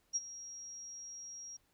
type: tone with ADSR envelope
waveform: sine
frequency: 5640 Hz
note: F8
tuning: 16 cents sharp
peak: -29 dBFS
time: 0.13-1.57 s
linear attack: 30 ms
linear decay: 32 ms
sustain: -16 dB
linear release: 8 ms
effects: pink hiss -74 dBFS RMS until 1.73 s